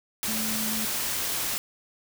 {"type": "tone in noise", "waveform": "sine", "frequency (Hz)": 219, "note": "A3", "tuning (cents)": -8, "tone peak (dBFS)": -32, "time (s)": [0.28, 0.85], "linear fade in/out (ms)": 0, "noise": "white", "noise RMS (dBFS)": -29, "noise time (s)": [0.23, 1.58], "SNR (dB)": -6, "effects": []}